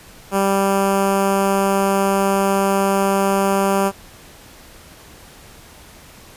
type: tone with notch filter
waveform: 10% pulse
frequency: 196 Hz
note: G3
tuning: in tune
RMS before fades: -17 dBFS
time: 0.31-3.92 s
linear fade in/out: 50 ms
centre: 3900 Hz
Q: 0.72
effects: pink hiss -43 dBFS RMS until 6.36 s + resampled to 32000 Hz